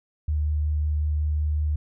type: tone with vibrato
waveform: sine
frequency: 75.5 Hz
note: D2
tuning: 48 cents sharp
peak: -21 dBFS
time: 0.28-1.76 s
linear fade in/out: 5 ms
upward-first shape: sine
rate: 5.4 Hz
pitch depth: 9 cents each way
effects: none